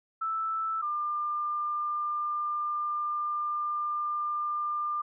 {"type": "tone pair in turn", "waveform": "sine", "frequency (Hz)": [1318.5, 1197.7], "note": ["E6", "D6"], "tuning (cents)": [0, 34], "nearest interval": "major second", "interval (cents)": 166, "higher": "first", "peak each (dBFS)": -28, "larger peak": "neither", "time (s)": [[0.21, 0.82], [0.82, 5.02]], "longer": "second", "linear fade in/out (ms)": 10, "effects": []}